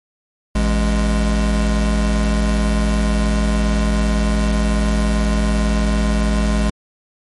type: tone pair together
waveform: square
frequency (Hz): 55.01 / 207.7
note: A1 / G#3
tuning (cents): 0 / 0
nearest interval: octave + major seventh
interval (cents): 2300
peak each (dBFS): -16 / -20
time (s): 0.55-6.7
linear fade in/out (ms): 5
effects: MP3 48 kbps